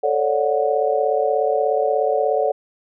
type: chord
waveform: sine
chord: D major seventh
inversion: second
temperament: just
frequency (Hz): 440.5 / 550.6 / 587.3 / 734.2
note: A4 / C#5 / D5 / F#5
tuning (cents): +2 / -12 / 0 / -14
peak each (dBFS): -21 / -22 / -22 / -22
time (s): 0.03-2.52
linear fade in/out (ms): 10
effects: none